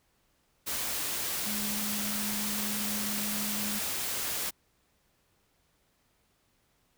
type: tone in noise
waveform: sine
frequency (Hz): 208.7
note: G#3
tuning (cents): +9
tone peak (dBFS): -36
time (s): 1.45-3.8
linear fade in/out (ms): 20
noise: white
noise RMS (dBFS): -33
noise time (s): 0.66-4.51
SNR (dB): -6
effects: pink hiss -71 dBFS RMS until 6.97 s